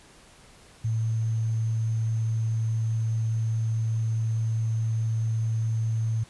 sine tone with sample-and-hold, 111.9 Hz, A2, 30 cents sharp, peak -23 dBFS, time 0.84-6.24 s, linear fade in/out 10 ms, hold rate 6300 Hz, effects pink hiss -53 dBFS RMS until 6.29 s + resampled to 24000 Hz

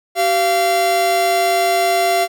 45% pulse tone pair together, 383.4 / 688.5 Hz, G4 / F5, -38 / -25 cents, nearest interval minor seventh, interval 1013 cents, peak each -21 / -14 dBFS, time 0.15-2.28 s, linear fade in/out 50 ms, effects none

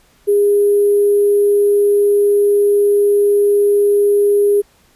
sine tone with sample-and-hold, 408 Hz, G#4, 31 cents flat, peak -9 dBFS, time 0.27-4.62 s, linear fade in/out 20 ms, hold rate 11025 Hz, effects pink hiss -53 dBFS RMS until 4.95 s + resampled to 32000 Hz

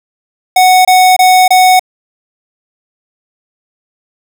square tone bursts, 740 Hz, F#5, in tune, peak -4 dBFS, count 4, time 0.56-1.795 s, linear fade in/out 5 ms, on 290 ms, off 25 ms, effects none

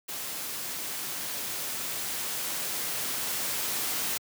white noise with level ramp, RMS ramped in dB -36 to -30 dBFS, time 0.08-4.18 s, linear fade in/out 10 ms, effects high-pass 100 Hz 12 dB/octave

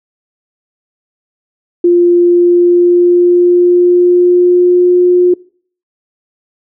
sine tone with pitch glide, 349.2 to 357.6 Hz, F4 to F4, 0 to +41 cents, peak -4 dBFS, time 1.84-5.34 s, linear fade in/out 5 ms, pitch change +41 cents, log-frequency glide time 2.16-4.97 s, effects noise-tail reverb RT60 0.5 s tail -24 dB re dry

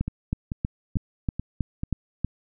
two click trains, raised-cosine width 5 ms, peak -16 / -12 dBFS, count 5 / 8, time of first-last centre 0.08-1.834 / 0.01-2.246 s, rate 2.28 / 3.13 Hz, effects none

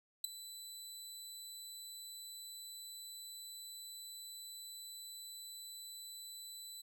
20% pulse tone with ADSR envelope, 3990 Hz, B7, 17 cents sharp, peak -24 dBFS, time 0.24-6.82 s, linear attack 4 ms, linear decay 9 ms, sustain -18 dB, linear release 13 ms, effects none

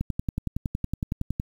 click train, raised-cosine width 5 ms, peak -14 dBFS, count 16, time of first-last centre 0.01-1.399 s, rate 10.8 Hz, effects 8-bit

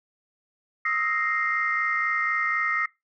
sine tone cluster, 1266 / 1330 / 1868 / 2094 Hz, D#6 / E6 / A#6 / C7, +30 / +15 / +3 / +1 cents, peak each -27 / -34 / -27 / -27 dBFS, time 0.85-2.86 s, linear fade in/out 5 ms, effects noise-tail reverb RT60 0.2 s tail -21 dB re dry + tanh soft clip ceiling -12 dBFS

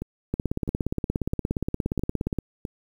two click trains, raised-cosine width 3 ms, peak -18 / -12 dBFS, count 5 / 36, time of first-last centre 0.02-2.652 / 0.34-2.387 s, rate 1.52 / 17.1 Hz, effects 8-bit

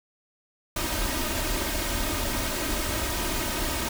pink noise with comb filter, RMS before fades -28 dBFS, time 0.76-3.89 s, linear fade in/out 5 ms, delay 3.2 ms, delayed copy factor +0.65, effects none

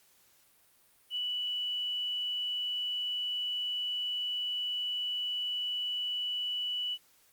sine tone with quantisation, 2960 Hz, F#7, in tune, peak -31 dBFS, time 1.1-6.98 s, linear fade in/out 50 ms, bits 10, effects white hiss -65 dBFS RMS until 7.32 s + Opus 48 kbps

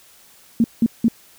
sine tone bursts, 230 Hz, A#3, 23 cents flat, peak -11 dBFS, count 3, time 0.6-1.083 s, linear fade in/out 2 ms, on 41 ms, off 180 ms, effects white hiss -50 dBFS RMS until 1.38 s

